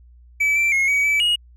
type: tone with pitch steps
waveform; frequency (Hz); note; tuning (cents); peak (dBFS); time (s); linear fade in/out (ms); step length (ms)
triangle; 2299 / 2342 / 2162 / 2264 / 2305 / 2883; D7 / D7 / C#7 / C#7 / D7 / F#7; -37 / -5 / -44 / +36 / -33 / -46; -14; 0.4-1.36; 10; 160
effects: added 60 Hz sine -45 dBFS peak until 1.56 s